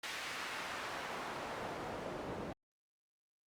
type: noise with band-pass filter sweep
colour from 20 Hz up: pink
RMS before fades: -43 dBFS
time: 0.03-2.53 s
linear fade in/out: 5 ms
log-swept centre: 2400 to 360 Hz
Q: 0.79
effects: Opus 48 kbps